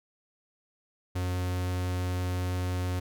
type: tone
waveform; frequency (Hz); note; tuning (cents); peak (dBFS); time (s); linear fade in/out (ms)
45% pulse; 90.6; F#2; -36; -28; 1.15-3; 10
effects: none